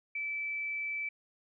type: tone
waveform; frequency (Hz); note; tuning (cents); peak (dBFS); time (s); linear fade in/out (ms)
sine; 2315; D7; -25; -33; 0.15-1.09; 5
effects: none